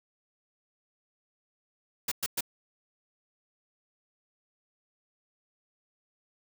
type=noise bursts; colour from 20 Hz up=white; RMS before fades=-30 dBFS; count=3; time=2.08-2.408 s; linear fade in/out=5 ms; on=36 ms; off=110 ms; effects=none